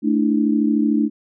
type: chord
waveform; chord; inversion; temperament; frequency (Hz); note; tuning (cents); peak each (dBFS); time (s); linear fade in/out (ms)
sine; A suspended fourth; none; equal with one note detuned; 220 / 293.7 / 327; A3 / D4 / E4; 0 / 0 / -14; -18 / -18 / -23; 0.02-1.1; 50
effects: none